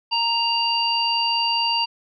harmonic tone, 932.3 Hz, A#5, in tune, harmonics 1 / 3 / 5, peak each -23 / -23 / -23 dBFS, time 0.11-1.86 s, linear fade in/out 20 ms, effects none

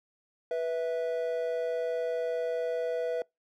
triangle tone pair together, 491.4 / 656 Hz, B4 / E5, -9 / -9 cents, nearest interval perfect fourth, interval 500 cents, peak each -28 / -31 dBFS, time 0.51-3.22 s, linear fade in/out 2 ms, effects noise-tail reverb RT60 0.2 s tail -26 dB re dry

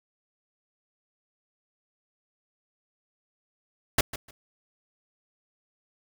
pink noise with echo, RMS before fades -20 dBFS, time 3.98-4.01 s, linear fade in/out 5 ms, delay 150 ms, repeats 2, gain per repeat -15 dB, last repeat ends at 4.31 s, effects none

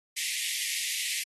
pink high-pass noise, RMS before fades -32 dBFS, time 0.16-1.24 s, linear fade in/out 20 ms, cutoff 1900 Hz, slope 96 dB/octave, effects AAC 32 kbps

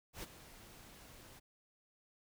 pink noise with ADSR envelope, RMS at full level -44 dBFS, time 0.13-1.4 s, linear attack 100 ms, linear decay 24 ms, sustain -13 dB, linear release 18 ms, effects none

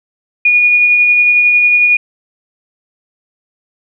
sine tone with tremolo, 2447 Hz, D#7, 29 cents flat, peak -5 dBFS, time 0.45-1.97 s, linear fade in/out 5 ms, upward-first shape sine, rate 11 Hz, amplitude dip 25%, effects none

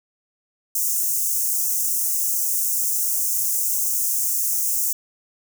white high-pass noise, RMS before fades -22 dBFS, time 0.75-4.93 s, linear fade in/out 5 ms, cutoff 6000 Hz, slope 48 dB/octave, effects none

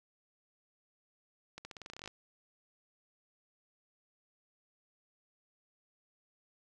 accelerating click train, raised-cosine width 0.2 ms, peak -28 dBFS, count 14, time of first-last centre 1.58-2.076 s, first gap 70 ms, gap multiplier 0.89, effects none

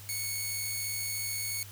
5% pulse tone, 2213 Hz, C#7, 3 cents flat, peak -22 dBFS, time 0.09-1.63 s, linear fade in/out 0 ms, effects added 101 Hz sine -47 dBFS peak until 1.71 s + white hiss -50 dBFS RMS until 1.71 s

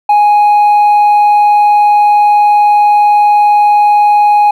triangle tone with hard clipping, 830.6 Hz, G#5, in tune, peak -3 dBFS, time 0.09-4.51 s, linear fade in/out 5 ms, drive 1 dB, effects none

